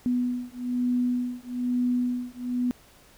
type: beating tone pair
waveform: sine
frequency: 246.3 / 247.4 Hz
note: B3 / B3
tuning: -5 / +3 cents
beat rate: 1.1 Hz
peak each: -27 dBFS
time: 0.06-2.71 s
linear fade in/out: 0 ms
effects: pink hiss -55 dBFS RMS until 3.17 s